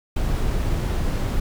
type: noise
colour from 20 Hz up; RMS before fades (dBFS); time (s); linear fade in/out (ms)
brown; -22; 0.16-1.4; 5
effects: none